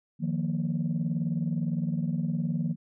sine chord, Eb suspended second, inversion none, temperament just, 155.56 / 175.01 / 233.3 Hz, Eb3 / F3 / Bb3, 0 / +4 / +2 cents, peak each -29 / -29 / -31 dBFS, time 0.19-2.76 s, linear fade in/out 50 ms, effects tanh soft clip ceiling -20 dBFS

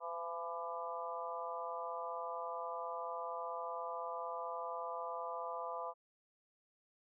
harmonic tone with a mistuned harmonic, 169.4 Hz, E3, 48 cents sharp, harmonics 3 / 4 / 5 / 6 / 7, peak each -46 / -45 / -49 / -44 / -46 dBFS, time 0-5.94 s, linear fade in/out 50 ms, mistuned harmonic 6, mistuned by -27 cents, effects none

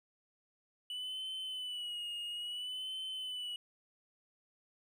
triangle tone with vibrato, 2960 Hz, F#7, in tune, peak -37 dBFS, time 0.9-3.56 s, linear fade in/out 2 ms, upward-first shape sine, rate 0.59 Hz, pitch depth 61 cents each way, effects none

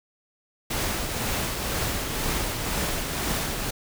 pink noise with tremolo, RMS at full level -26 dBFS, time 0.7-3.71 s, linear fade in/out 10 ms, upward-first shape triangle, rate 2 Hz, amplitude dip 40%, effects none

